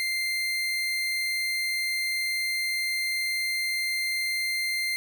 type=tone; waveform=30% pulse; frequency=2093 Hz; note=C7; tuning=in tune; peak=-23 dBFS; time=0-4.96 s; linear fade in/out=0 ms; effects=none